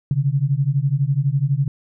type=beating tone pair; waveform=sine; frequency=133.3 / 145.3 Hz; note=C3 / D3; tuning=+33 / -18 cents; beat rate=12 Hz; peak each=-19 dBFS; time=0.11-1.68 s; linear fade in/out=2 ms; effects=none